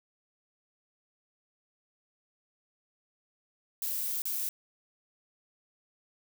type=noise with dropouts; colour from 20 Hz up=violet; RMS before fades=-33 dBFS; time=3.82-4.49 s; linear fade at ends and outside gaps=1 ms; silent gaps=4.22-4.254 s; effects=none